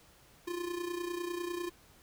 square tone with amplitude modulation, 349.2 Hz, F4, in tune, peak -33 dBFS, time 0.47-1.7 s, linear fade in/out 10 ms, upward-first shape sine, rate 30 Hz, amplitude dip 65%, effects pink hiss -61 dBFS RMS until 2.02 s

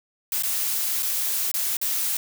blue noise with dropouts, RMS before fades -25 dBFS, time 0.32-2.17 s, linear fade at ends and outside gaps 2 ms, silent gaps 0.424-0.434 / 1.025-1.029 / 1.515-1.54 / 1.769-1.814 s, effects none

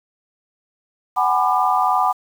sine chord, G# half-diminished seventh, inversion third, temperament just, 747.5 / 830.6 / 996.7 / 1196.1 Hz, F#5 / G#5 / B5 / D6, +17 / 0 / +16 / +31 cents, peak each -19 / -22 / -20 / -20 dBFS, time 1.16-2.13 s, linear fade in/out 20 ms, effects 7-bit

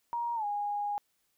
sine tone with pitch glide, 944 to 821.8 Hz, A#5 to G#5, +22 to -18 cents, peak -30 dBFS, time 0.13-0.98 s, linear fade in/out 0 ms, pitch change -240 cents, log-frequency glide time 0.35-0.45 s, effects white hiss -75 dBFS RMS until 1.37 s

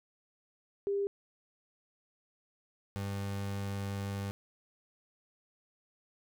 sine / 30% pulse tone pair in turn, 400 / 99.34 Hz, G4 / G2, +35 / +24 cents, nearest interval 2 octaves, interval 2411 cents, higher first, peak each -29 / -32 dBFS, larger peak first, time 0.87-1.07 / 2.96-4.31 s, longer second, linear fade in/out 0 ms, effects none

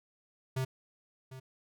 square tone with echo, 130.8 Hz, C3, in tune, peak -31 dBFS, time 0.56-0.65 s, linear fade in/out 10 ms, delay 750 ms, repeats 1, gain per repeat -14 dB, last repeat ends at 1.4 s, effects none

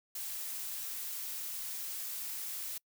blue noise, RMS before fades -40 dBFS, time 0.15-2.78 s, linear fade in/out 5 ms, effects noise-tail reverb RT60 0.1 s tail -26 dB re dry

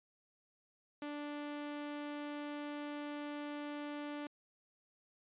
sawtooth tone, 293.1 Hz, D4, 3 cents flat, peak -37 dBFS, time 1.02-4.27 s, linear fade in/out 2 ms, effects resampled to 8000 Hz

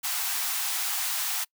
white high-pass noise, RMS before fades -29 dBFS, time 0.03-1.45 s, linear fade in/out 20 ms, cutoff 690 Hz, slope 96 dB/octave, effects noise-tail reverb RT60 0.1 s tail -25 dB re dry

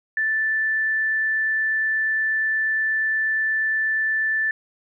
sine tone with frequency modulation, 1760 Hz, A6, in tune, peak -19 dBFS, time 0.17-4.51 s, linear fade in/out 2 ms, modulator 28.4 Hz, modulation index 0.22, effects none

